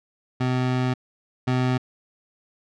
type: tone pair in turn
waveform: 25% pulse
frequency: 127.2 / 127.2 Hz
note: C3 / C3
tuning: -48 / -48 cents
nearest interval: unison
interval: 0 cents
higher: neither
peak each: -17 / -16 dBFS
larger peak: second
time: 0.4-0.94 / 1.47-1.78 s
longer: first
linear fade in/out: 10 ms
effects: low-pass 4000 Hz 12 dB/octave